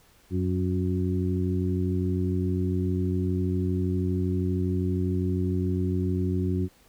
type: harmonic tone with a mistuned harmonic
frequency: 92.5 Hz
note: F#2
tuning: in tune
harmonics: 1 / 2 / 3 / 4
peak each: -26 / -29 / -31 / -32 dBFS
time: 0.3-6.69 s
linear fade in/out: 50 ms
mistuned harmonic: 4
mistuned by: -25 cents
effects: pink hiss -59 dBFS RMS until 6.88 s